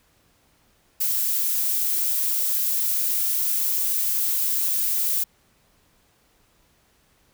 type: noise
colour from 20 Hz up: violet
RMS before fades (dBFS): -23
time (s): 1-5.24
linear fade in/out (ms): 10
effects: pink hiss -62 dBFS RMS until 7.33 s